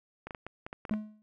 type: clicks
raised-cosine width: 0.5 ms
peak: -25 dBFS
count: 9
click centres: 0.27 / 0.308 / 0.348 / 0.466 / 0.665 / 0.729 / 0.852 / 0.895 / 0.938 s
type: tone with exponential decay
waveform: triangle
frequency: 213.3 Hz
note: G#3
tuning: 46 cents sharp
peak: -23 dBFS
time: 0.91-1.22 s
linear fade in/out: 0 ms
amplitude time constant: 67 ms
effects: none